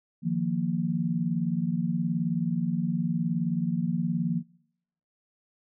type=chord; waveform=sine; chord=Eb suspended second; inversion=none; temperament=equal; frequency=155.56 / 174.61 / 233.1 Hz; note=Eb3 / F3 / Bb3; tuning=0 / 0 / 0 cents; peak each=-31 / -27 / -30 dBFS; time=0.22-4.43 s; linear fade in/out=50 ms; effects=noise-tail reverb RT60 0.8 s tail -26 dB re dry